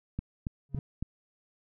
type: click train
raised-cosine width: 5 ms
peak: -20 dBFS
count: 4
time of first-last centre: 0.19-1.026 s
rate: 3.59 Hz
type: tone with exponential growth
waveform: triangle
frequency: 138.59 Hz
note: C#3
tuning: in tune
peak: -25 dBFS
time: 0.69-0.79 s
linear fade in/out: 2 ms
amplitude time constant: 20 ms
effects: none